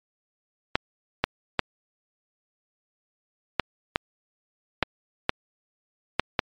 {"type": "clicks", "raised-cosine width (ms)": 0.3, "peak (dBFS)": -3, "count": 9, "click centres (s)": [0.755, 1.24, 1.593, 3.597, 3.959, 4.827, 5.294, 6.196, 6.392], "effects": ["low-pass 5000 Hz 12 dB/octave", "MP3 64 kbps"]}